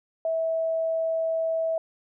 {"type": "tone", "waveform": "sine", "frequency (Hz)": 651, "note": "E5", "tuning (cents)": -22, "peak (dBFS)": -23, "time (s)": [0.25, 1.78], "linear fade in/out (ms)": 2, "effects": []}